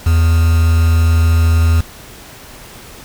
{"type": "tone with quantisation", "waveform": "triangle", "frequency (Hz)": 82.41, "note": "E2", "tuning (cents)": 0, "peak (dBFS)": -6, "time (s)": [0.06, 1.81], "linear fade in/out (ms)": 5, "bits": 4, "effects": ["pink hiss -36 dBFS RMS until 3.04 s"]}